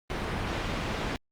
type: low-pass noise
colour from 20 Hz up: pink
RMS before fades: -32 dBFS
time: 0.1-1.16 s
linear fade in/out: 0 ms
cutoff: 3300 Hz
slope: 12 dB/octave
effects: Opus 32 kbps